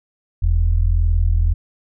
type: tone pair together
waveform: sine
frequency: 40.61 / 82.41 Hz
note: E1 / E2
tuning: -25 / 0 cents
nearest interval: octave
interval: 1225 cents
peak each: -14 / -16 dBFS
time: 0.42-1.54 s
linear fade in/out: 10 ms
effects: tanh soft clip ceiling -5 dBFS